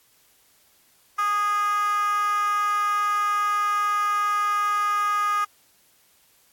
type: tone with high-pass filter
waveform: 10% pulse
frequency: 412.4 Hz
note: G#4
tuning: 12 cents flat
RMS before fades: -23 dBFS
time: 1.18-5.45 s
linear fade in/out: 10 ms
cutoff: 1200 Hz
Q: 8.9
effects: white hiss -60 dBFS RMS until 6.52 s + AAC 64 kbps